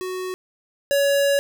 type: tone pair in turn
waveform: square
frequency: 370 / 562.4 Hz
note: F#4 / C#5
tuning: 0 / +25 cents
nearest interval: perfect fifth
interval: 725 cents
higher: second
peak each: -27 / -17 dBFS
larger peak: second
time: 0.01-0.34 / 0.91-1.39 s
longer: second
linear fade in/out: 0 ms
effects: none